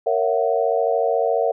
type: chord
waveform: sine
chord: F# dominant seventh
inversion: first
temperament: just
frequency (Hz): 462.5 / 555 / 666 / 740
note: A#4 / C#5 / E5 / F#5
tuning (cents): -14 / +2 / +18 / 0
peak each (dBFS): -21 / -23 / -22 / -24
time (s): 0.06-1.52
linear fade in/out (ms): 10
effects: none